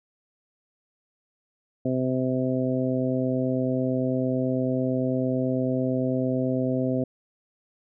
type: harmonic tone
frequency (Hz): 129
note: C3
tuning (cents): -24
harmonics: 1 / 2 / 3 / 4 / 5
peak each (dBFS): -29 / -25 / -32 / -30 / -32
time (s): 1.85-7.04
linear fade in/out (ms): 5
effects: none